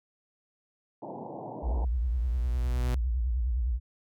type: band-pass noise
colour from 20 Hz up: white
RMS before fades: -40 dBFS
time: 1.02-1.85 s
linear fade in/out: 5 ms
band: 110 to 940 Hz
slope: 96 dB/octave
type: tone with vibrato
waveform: sine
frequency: 60.3 Hz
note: B1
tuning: 41 cents flat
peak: -25 dBFS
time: 1.62-3.8 s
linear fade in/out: 50 ms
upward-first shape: triangle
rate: 9.8 Hz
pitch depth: 210 cents each way
type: tone with exponential growth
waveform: sawtooth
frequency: 123.6 Hz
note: B2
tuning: 2 cents sharp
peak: -27 dBFS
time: 1.66-2.95 s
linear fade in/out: 5 ms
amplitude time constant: 280 ms
effects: none